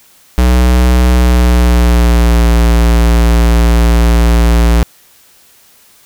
square tone with pitch glide, 61.74 to 57.94 Hz, B1 to A#1, 0 to -10 cents, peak -6 dBFS, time 0.38-4.83 s, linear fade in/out 0 ms, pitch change -110 cents, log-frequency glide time 1.11-2.48 s, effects white hiss -45 dBFS RMS until 6.05 s

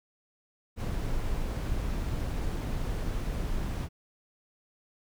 brown noise, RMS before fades -31 dBFS, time 0.76-3.89 s, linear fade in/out 50 ms, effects none

